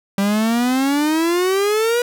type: exponential sweep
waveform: 45% pulse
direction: up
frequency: 195.1 to 489.7 Hz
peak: -15 dBFS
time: 0.18-2.02 s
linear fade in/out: 2 ms
effects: none